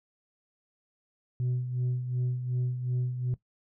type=tone with tremolo; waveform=sine; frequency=125 Hz; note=B2; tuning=21 cents sharp; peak=-23 dBFS; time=1.4-3.34 s; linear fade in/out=0 ms; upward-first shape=sine; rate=2.7 Hz; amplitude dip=65%; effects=noise-tail reverb RT60 0.1 s tail -18 dB re dry + tanh soft clip ceiling -24 dBFS